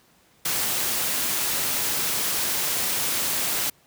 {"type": "noise", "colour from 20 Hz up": "white", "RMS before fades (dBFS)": -25, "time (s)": [0.45, 3.7], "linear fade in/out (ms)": 5, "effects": ["pink hiss -59 dBFS RMS until 3.86 s", "high-pass 80 Hz 12 dB/octave"]}